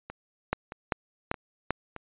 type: two click trains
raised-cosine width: 0.5 ms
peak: -10 / -23 dBFS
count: 4 / 4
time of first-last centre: 0.53-1.706 / 0.1-1.963 s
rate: 2.55 / 1.61 Hz
effects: resampled to 8000 Hz